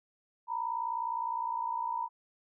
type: tone pair together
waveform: sine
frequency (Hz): 921.2 / 981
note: A#5 / B5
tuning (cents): -21 / -12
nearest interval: minor second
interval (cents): 109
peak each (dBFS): -34 / -34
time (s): 0.47-2.09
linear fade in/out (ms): 50
effects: none